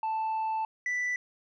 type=tone pair in turn; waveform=sine; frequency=881 / 1977.8 Hz; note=A5 / B6; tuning=+2 / +2 cents; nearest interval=octave + major second; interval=1400 cents; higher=second; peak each=-25 dBFS; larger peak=neither; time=0.03-0.65 / 0.86-1.16 s; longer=first; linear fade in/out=2 ms; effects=tanh soft clip ceiling -27 dBFS